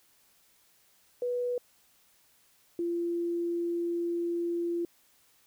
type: tone pair in turn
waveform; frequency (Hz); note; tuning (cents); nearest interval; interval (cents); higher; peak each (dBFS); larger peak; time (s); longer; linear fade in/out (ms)
sine; 490 / 342.8; B4 / F4; -14 / -32; tritone; 618; first; -28; neither; 1.22-1.58 / 2.79-4.85; second; 2
effects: white hiss -65 dBFS RMS until 5.46 s